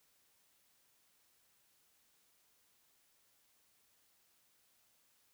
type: silence
effects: white hiss -73 dBFS RMS until 5.33 s